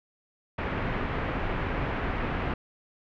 pink low-pass noise, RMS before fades -30 dBFS, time 0.58-2.54 s, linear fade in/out 5 ms, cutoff 2400 Hz, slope 24 dB/octave, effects none

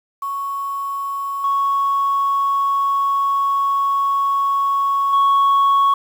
sine tone with level steps, 1108.7 Hz, C#6, in tune, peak -21 / -14 / -9 dBFS, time 0.22-5.94 s, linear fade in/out 5 ms, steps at 1.44 / 5.13 s, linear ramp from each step 2 ms, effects tanh soft clip ceiling -10 dBFS + 7-bit

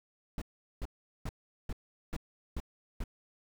brown noise bursts, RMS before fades -35 dBFS, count 7, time 0.38-3.039 s, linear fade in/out 2 ms, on 37 ms, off 400 ms, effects none

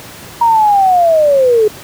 sine linear sweep, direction down, 948 to 415.3 Hz, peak -6 dBFS, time 0.41-1.68 s, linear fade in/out 5 ms, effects pink hiss -32 dBFS RMS until 1.83 s + high-pass 80 Hz 12 dB/octave

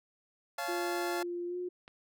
25% pulse chord, Db augmented, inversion none, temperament just, 554.4 / 693 / 866.2 Hz, Db5 / F5 / A5, 0 / -14 / -27 cents, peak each -38 / -33 / -35 dBFS, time 0.58-1.23 s, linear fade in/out 5 ms
sine tone with pitch glide, 349.2 to 358.8 Hz, F4 to F4, 0 to +47 cents, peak -34 dBFS, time 0.68-1.69 s, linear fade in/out 10 ms, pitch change +47 cents, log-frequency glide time 1.47-1.57 s
click, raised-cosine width 0.3 ms, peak -34 dBFS, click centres 1.879 s
effects none

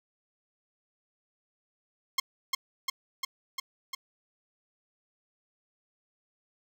10% pulse tone with echo, 1067 Hz, C6, 34 cents sharp, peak -15 dBFS, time 2.18-2.2 s, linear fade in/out 5 ms, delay 350 ms, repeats 5, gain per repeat -2 dB, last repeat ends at 3.95 s, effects none

